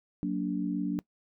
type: chord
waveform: sine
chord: Gb augmented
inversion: none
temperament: just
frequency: 185 / 231.2 / 289.1 Hz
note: Gb3 / Bb3 / D4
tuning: 0 / -14 / -27 cents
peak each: -32 / -35 / -31 dBFS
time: 0.23-0.99 s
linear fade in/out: 0 ms
effects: noise-tail reverb RT60 0.1 s tail -22 dB re dry